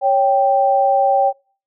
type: tone pair together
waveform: sine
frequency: 554.4 / 784 Hz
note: C#5 / G5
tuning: 0 / 0 cents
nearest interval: tritone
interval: 600 cents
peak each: -16 / -13 dBFS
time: 0.01-1.33 s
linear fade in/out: 50 ms
effects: noise-tail reverb RT60 0.4 s tail -24 dB re dry